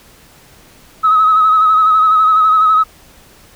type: tone with vibrato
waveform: sine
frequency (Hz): 1278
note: D#6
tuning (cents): +46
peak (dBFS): -6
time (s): 1.03-2.84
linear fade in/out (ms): 20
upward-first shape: sine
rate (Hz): 12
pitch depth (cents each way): 37
effects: tanh soft clip ceiling -2 dBFS + pink hiss -44 dBFS RMS until 3.55 s